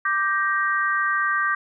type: chord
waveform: sine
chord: G minor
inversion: second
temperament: just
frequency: 1176 / 1568 / 1881.6 Hz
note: D6 / G6 / Bb6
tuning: +2 / 0 / +16 cents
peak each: -23 / -23 / -26 dBFS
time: 0.05-1.55 s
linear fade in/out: 5 ms
effects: none